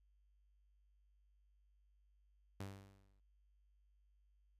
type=tone with exponential decay; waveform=sawtooth; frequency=98.1 Hz; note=G2; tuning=2 cents sharp; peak=-39 dBFS; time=2.6-3.2 s; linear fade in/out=5 ms; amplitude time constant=130 ms; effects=added 50 Hz sine -70 dBFS peak until 4.59 s + resampled to 32000 Hz